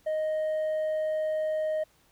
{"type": "tone with hard clipping", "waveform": "triangle", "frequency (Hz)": 622.3, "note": "D#5", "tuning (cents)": 0, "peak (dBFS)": -25, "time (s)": [0.06, 1.84], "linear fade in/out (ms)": 10, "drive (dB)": 1, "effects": ["pink hiss -64 dBFS RMS until 2.11 s"]}